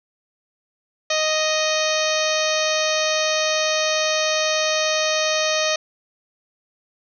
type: harmonic tone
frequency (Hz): 622.3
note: D#5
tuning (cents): 0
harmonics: 1 / 2 / 3 / 4 / 5 / 6 / 7 / 8 / 9 / 10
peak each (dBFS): -22 / -28 / -28 / -27 / -30 / -28 / -29 / -36 / -29 / -30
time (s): 1.1-5.76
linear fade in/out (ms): 5
effects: none